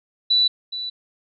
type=tone with echo; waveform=sine; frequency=3962 Hz; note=B7; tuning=5 cents sharp; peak=-14 dBFS; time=0.3-0.48 s; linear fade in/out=10 ms; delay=420 ms; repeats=1; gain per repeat=-12 dB; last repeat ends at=0.9 s; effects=none